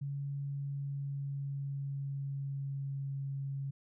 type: tone with pitch glide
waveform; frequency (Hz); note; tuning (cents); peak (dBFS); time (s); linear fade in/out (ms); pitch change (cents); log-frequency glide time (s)
sine; 140.5 to 137.69; C#3 to C#3; +24 to -11; -35; 0.01-3.71; 10; -35; 0.38-3.18
effects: none